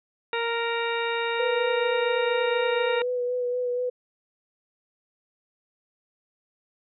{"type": "harmonic tone", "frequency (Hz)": 465.5, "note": "A#4", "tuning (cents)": -2, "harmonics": [1, 2, 3, 4, 5, 6, 8], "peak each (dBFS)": [-28, -31, -33, -34, -35, -36, -37], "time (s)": [0.33, 3.02], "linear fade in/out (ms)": 2}
{"type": "tone with vibrato", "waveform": "sine", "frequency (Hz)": 493.9, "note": "B4", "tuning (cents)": 0, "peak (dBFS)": -24, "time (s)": [1.39, 3.9], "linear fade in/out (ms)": 10, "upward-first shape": "sine", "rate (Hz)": 4.2, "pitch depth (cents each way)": 19}
{"effects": []}